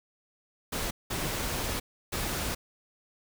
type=noise bursts at uneven times; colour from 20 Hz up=pink; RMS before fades=-32 dBFS; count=3; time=0.72-0.91 / 1.1-1.8 / 2.12-2.55 s; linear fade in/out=10 ms; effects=none